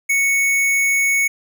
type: tone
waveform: square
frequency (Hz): 2217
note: C#7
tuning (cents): 0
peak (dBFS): -15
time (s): 0.09-1.28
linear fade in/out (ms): 10
effects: none